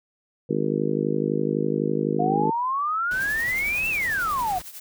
harmonic tone, 51.91 Hz, G#1, in tune, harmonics 3 / 4 / 5 / 6 / 7 / 8 / 9, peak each -29 / -29 / -29 / -29 / -29 / -29 / -29 dBFS, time 0.49-2.51 s, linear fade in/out 10 ms
sine exponential two-way sweep, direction up then down, 698.5 to 2717 to 698.5 Hz, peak -22 dBFS, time 2.19-4.59 s, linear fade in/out 10 ms, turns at 3.89 s
pink noise, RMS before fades -39 dBFS, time 3.11-4.62 s, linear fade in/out 2 ms
blue noise with tremolo, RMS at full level -37 dBFS, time 3.2-4.8 s, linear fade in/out 5 ms, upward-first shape triangle, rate 11 Hz, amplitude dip 75%
effects none

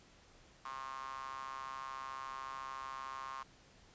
sawtooth tone with high-pass filter, 133.8 Hz, C3, 39 cents sharp, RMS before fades -45 dBFS, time 0.65-3.43 s, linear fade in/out 5 ms, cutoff 1100 Hz, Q 8.8, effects pink hiss -63 dBFS RMS until 3.94 s + resampled to 16000 Hz

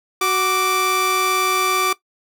sawtooth tone pair together, 371.7 / 1172.9 Hz, F#4 / D6, +8 / -3 cents, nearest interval octave + minor sixth, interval 1989 cents, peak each -18 / -14 dBFS, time 0.21-1.93 s, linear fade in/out 5 ms, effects noise-tail reverb RT60 0.1 s tail -17 dB re dry

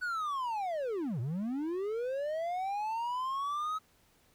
triangle linear two-way sweep, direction down then up, 1500 to 110 to 1285 Hz, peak -30 dBFS, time 0.01-3.79 s, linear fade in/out 20 ms, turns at 1.2 s, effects pink hiss -67 dBFS RMS until 4.34 s

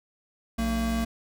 square tone pair together, 60.2 / 227.3 Hz, B1 / A#3, -44 / -43 cents, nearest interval octave + major seventh, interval 2301 cents, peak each -30 / -27 dBFS, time 0.58-1.05 s, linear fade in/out 10 ms, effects none

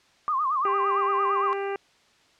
sine tone with vibrato, 1137 Hz, C#6, 44 cents sharp, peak -22 dBFS, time 0.28-1.53 s, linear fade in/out 0 ms, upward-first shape sine, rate 8.8 Hz, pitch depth 160 cents each way
harmonic tone, 396.3 Hz, G4, 19 cents sharp, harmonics 1 / 2 / 3 / 4 / 5 / 6 / 7, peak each -28 / -34 / -38 / -40 / -42 / -44 / -45 dBFS, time 0.65-1.76 s, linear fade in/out 2 ms
effects white hiss -60 dBFS RMS until 2.39 s + low-pass 5000 Hz 12 dB/octave

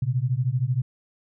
sine beating tone pair, 120.1 / 133.1 Hz, B2 / C3, -48 / +30 cents, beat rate 13 Hz, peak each -24 dBFS, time 0.02-0.82 s, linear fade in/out 5 ms, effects none

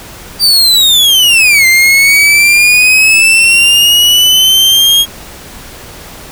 40% pulse linear two-way sweep, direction down then up, 4699 to 2078 to 3277 Hz, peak -3 dBFS, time 0.39-5.06 s, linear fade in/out 50 ms, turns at 1.66 s, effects pink hiss -30 dBFS RMS until 6.31 s

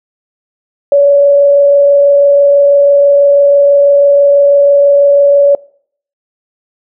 sine tone with frequency modulation, 567 Hz, C#5, 39 cents sharp, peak -3 dBFS, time 0.92-5.55 s, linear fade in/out 2 ms, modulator 26.1 Hz, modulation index 0.21, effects noise-tail reverb RT60 0.6 s tail -24 dB re dry

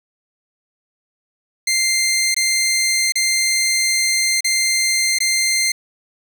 15% pulse tone with dropouts, 2093 Hz, C7, in tune, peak -9 dBFS, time 1.67-5.72 s, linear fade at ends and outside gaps 5 ms, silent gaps 2.345-2.364 / 3.122-3.155 / 4.407-4.444 / 5.187-5.203 s, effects none

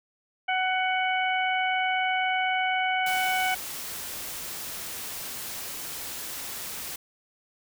harmonic tone, 746 Hz, F#5, 14 cents sharp, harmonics 1 / 2 / 3 / 4, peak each -26 / -30 / -29 / -34 dBFS, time 0.48-3.55 s, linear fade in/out 10 ms
white noise, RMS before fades -36 dBFS, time 3.06-6.96 s, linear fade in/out 5 ms
effects none

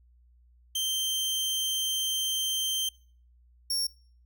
sawtooth tone pair in turn, 3136 / 5503 Hz, G7 / F8, 0 / -26 cents, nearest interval minor seventh, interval 974 cents, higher second, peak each -24 dBFS, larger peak neither, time 0.75-2.89 / 3.7-3.87 s, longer first, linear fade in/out 5 ms, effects noise-tail reverb RT60 0.5 s tail -25 dB re dry + added 60 Hz sine -57 dBFS peak until 4.25 s

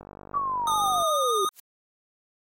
click train, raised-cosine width 1 ms, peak -28 dBFS, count 51, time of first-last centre 0.01-1.022 s, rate 49.4 Hz
sine linear sweep, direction down, 1158 to 370 Hz, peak -25 dBFS, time 0.34-1.45 s, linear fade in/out 2 ms
square tone with vibrato, 1229 Hz, D#6, 22 cents flat, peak -24 dBFS, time 0.67-1.49 s, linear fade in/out 2 ms, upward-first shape triangle, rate 14 Hz, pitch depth 35 cents each way
blue noise with exponential growth, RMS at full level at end -38 dBFS, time 1.52-1.6 s, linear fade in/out 5 ms, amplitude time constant 17 ms
effects AAC 48 kbps

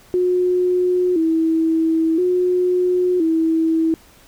sine tone with vibrato, 342.3 Hz, F4, 35 cents flat, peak -14 dBFS, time 0.14-3.94 s, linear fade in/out 0 ms, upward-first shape square, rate 0.49 Hz, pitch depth 95 cents each way, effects pink hiss -49 dBFS RMS until 4.27 s

